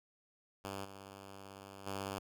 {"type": "tone with level steps", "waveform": "5% pulse", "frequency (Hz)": 98, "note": "G2", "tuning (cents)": 0, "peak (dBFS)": [-30, -39, -28], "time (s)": [0.64, 2.19], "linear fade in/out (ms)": 10, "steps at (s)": [0.84, 1.86], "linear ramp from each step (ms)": 10, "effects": []}